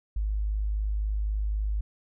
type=tone; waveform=sine; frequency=51.91 Hz; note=G#1; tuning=in tune; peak=-25 dBFS; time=0.16-1.81 s; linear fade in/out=5 ms; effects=none